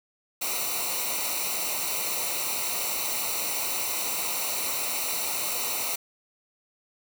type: noise with comb filter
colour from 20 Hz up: white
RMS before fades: -29 dBFS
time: 0.41-5.96 s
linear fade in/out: 10 ms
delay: 0.6 ms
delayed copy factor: -0.8
effects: none